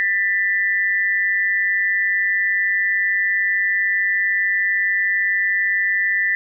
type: tone pair together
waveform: sine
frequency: 1782.2 / 1975.5 Hz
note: A6 / B6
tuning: +22 / 0 cents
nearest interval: major second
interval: 178 cents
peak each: -19 dBFS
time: 0-6.35 s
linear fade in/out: 0 ms
effects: none